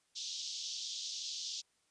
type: band-pass noise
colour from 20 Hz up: white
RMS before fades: -42 dBFS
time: 0.15-1.62 s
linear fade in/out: 20 ms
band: 3200 to 6300 Hz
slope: 48 dB/octave
effects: white hiss -75 dBFS RMS until 1.9 s + resampled to 22050 Hz